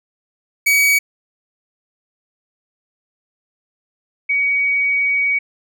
45% pulse / sine tone pair in turn, 2266 / 2256 Hz, C#7 / C#7, +37 / +30 cents, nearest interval unison, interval 7 cents, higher first, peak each -11 / -14 dBFS, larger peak first, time 0.66-0.99 / 4.29-5.39 s, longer second, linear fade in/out 10 ms, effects none

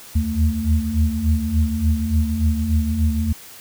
sine tone cluster, 75.5 / 78.9 / 82.4 / 222.6 Hz, D2 / D#2 / E2 / A3, +48 / +25 / 0 / +20 cents, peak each -22 dBFS, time 0.15-3.33 s, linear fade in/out 10 ms, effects white hiss -41 dBFS RMS until 3.6 s

